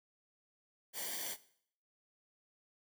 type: noise with comb filter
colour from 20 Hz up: white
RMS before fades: -41 dBFS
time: 0.93-1.37 s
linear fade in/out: 50 ms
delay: 0.76 ms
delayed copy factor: -0.8
effects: noise-tail reverb RT60 0.6 s tail -17 dB re dry